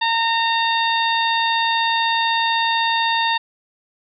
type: harmonic tone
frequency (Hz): 916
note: A#5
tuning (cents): -31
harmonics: 1 / 2 / 3 / 4 / 5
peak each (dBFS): -19 / -23 / -26 / -23 / -31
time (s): 0.01-3.38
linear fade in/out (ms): 10
effects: none